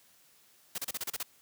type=noise bursts; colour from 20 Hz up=white; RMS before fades=-35 dBFS; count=8; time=0.75-1.23 s; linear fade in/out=5 ms; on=32 ms; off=32 ms; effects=white hiss -63 dBFS RMS until 1.41 s + high-pass 80 Hz 12 dB/octave